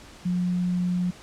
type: tone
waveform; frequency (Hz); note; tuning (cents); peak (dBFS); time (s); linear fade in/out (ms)
sine; 179; F3; +43; -22; 0.25-1.11; 10
effects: pink hiss -47 dBFS RMS until 1.22 s + low-pass 8000 Hz 12 dB/octave